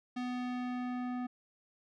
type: tone with low-pass filter sweep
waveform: square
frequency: 248.5 Hz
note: B3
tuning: 11 cents sharp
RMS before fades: -37 dBFS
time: 0.16-1.27 s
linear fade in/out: 10 ms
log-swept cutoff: 4200 to 1400 Hz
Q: 0.81
effects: none